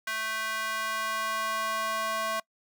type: tone with high-pass filter sweep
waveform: square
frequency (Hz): 220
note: A3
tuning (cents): 0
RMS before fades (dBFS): -31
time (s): 0.07-2.4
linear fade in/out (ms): 5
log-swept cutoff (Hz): 1500 to 880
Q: 2.2
effects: noise-tail reverb RT60 0.1 s tail -24 dB re dry